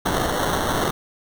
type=noise with sample-and-hold; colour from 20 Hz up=blue; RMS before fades=-22 dBFS; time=0.05-0.91 s; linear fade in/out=10 ms; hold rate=2450 Hz; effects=none